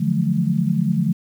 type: tone cluster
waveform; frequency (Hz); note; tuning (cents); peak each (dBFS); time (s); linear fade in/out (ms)
sine; 146.6 / 171.9 / 181.9 / 215.8; D3 / F3 / F#3 / A3; -3 / -27 / -29 / -33; -22; 0-1.13; 10
effects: 8-bit